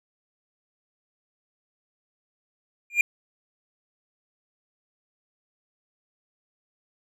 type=tone with exponential growth; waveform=triangle; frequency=2400 Hz; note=D7; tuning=37 cents sharp; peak=-10 dBFS; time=2.9-3.01 s; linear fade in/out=2 ms; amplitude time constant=23 ms; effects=none